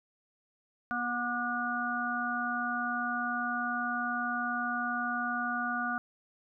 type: harmonic tone with a mistuned harmonic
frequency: 242.5 Hz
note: B3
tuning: 31 cents flat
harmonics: 1 / 3 / 5 / 6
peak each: -37 / -37 / -36 / -33 dBFS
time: 0.91-5.98 s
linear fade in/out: 0 ms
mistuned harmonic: 5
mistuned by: -25 cents
effects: none